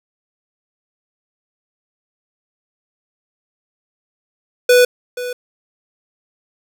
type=tone with echo; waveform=square; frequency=493.9 Hz; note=B4; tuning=in tune; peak=-8 dBFS; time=4.69-4.85 s; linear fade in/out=5 ms; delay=480 ms; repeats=1; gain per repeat=-15 dB; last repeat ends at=5.33 s; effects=7-bit